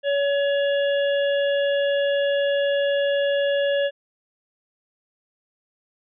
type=harmonic tone; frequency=564 Hz; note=C#5; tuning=30 cents sharp; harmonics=1 / 3 / 5 / 6; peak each=-19 / -29 / -33 / -35 dBFS; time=0.03-3.91 s; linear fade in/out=50 ms; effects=none